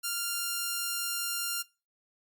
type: tone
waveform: 5% pulse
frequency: 1395 Hz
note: F6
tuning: 2 cents flat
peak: -19 dBFS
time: 0.03-1.63 s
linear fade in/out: 20 ms
effects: noise-tail reverb RT60 0.3 s tail -22 dB re dry + Opus 48 kbps